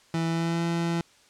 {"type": "tone with pitch glide", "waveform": "30% pulse", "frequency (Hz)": [164.81, 168.76], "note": ["E3", "E3"], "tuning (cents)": [0, 41], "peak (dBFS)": -22, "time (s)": [0.14, 1.01], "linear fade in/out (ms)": 2, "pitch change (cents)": 41, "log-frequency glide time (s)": [0.27, 0.64], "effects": ["white hiss -58 dBFS RMS until 1.29 s", "low-pass 7000 Hz 12 dB/octave"]}